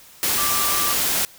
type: tone in noise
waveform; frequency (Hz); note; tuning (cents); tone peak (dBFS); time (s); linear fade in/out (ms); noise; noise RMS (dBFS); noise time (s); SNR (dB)
sine; 1174.7; D6; 0; -25; 0.38-0.93; 0; white; -21; 0.23-1.25; -7
effects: white hiss -47 dBFS RMS until 1.38 s